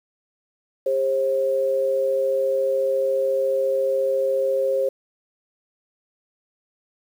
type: tone pair together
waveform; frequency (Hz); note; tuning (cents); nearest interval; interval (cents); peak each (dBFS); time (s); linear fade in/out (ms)
sine; 400.8 / 535; G4 / C5; +38 / +38; perfect fourth; 500; -26 / -19; 0.86-4.89; 5
effects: 8-bit